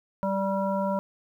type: harmonic tone with a mistuned harmonic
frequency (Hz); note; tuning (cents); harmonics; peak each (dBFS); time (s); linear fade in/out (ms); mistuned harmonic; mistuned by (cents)
195.2; G3; -7; 1 / 3 / 5 / 7; -28 / -28 / -30 / -40; 0.23-0.99; 0; 5; -16
effects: 10-bit